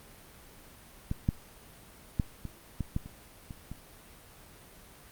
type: clicks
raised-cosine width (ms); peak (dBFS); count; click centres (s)
5; -18 / -13 / -14 / -25 / -19 / -17 / -30 / -28 / -26; 9; 1.114 / 1.289 / 2.198 / 2.453 / 2.807 / 2.964 / 3.06 / 3.508 / 3.716
effects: pink hiss -53 dBFS RMS until 5.11 s + Opus 32 kbps